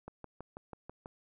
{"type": "click train", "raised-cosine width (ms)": 1, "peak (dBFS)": -30, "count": 7, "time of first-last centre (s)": [0.08, 1.059], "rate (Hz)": 6.13, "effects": []}